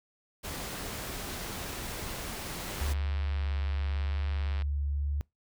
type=noise; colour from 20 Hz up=pink; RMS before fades=-38 dBFS; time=0.43-2.94 s; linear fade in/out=20 ms
type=click train; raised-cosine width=0.3 ms; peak=-27 dBFS; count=192; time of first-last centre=2.67-4.621 s; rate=97.9 Hz
type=tone with vibrato; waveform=sine; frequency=72 Hz; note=D2; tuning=34 cents flat; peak=-28 dBFS; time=2.81-5.21 s; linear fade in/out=0 ms; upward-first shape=triangle; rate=0.85 Hz; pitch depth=19 cents each way
effects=noise-tail reverb RT60 0.2 s tail -25 dB re dry